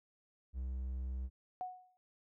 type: tone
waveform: triangle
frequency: 64.1 Hz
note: C2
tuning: 35 cents flat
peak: -35 dBFS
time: 0.53-1.3 s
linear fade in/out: 50 ms
type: tone with exponential decay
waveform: sine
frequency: 735 Hz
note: F#5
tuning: 12 cents flat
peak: -35 dBFS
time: 1.61-1.97 s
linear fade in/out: 0 ms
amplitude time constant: 77 ms
effects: none